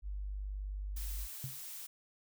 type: tone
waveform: sine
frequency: 49.57 Hz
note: G1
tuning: 20 cents sharp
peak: -37 dBFS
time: 0.02-1.28 s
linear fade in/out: 50 ms
type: noise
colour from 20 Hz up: blue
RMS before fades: -46 dBFS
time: 0.96-1.87 s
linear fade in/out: 10 ms
type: tone with exponential decay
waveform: sine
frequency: 132.5 Hz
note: C3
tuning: 22 cents sharp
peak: -35 dBFS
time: 1.44-1.61 s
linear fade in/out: 0 ms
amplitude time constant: 36 ms
effects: none